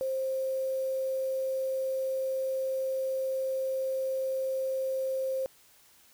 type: tone with quantisation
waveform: sine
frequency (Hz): 528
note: C5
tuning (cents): +16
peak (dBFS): -28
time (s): 0.01-5.46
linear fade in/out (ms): 0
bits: 8
effects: white hiss -60 dBFS RMS until 6.13 s